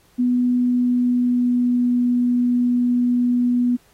sine tone with pitch glide, 246.9 to 244.6 Hz, B3 to B3, 0 to -16 cents, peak -15 dBFS, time 0.18-3.77 s, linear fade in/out 20 ms, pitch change -16 cents, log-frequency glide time 0.5-1.98 s, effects pink hiss -57 dBFS RMS until 3.93 s + AAC 48 kbps

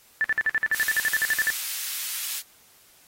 sine tone bursts, 1760 Hz, A6, in tune, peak -19 dBFS, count 16, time 0.21-1.503 s, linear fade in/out 0 ms, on 33 ms, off 51 ms
white high-pass noise, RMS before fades -31 dBFS, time 0.72-2.43 s, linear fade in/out 50 ms, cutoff 1900 Hz, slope 12 dB/octave
effects white hiss -56 dBFS RMS until 3.07 s + AAC 48 kbps

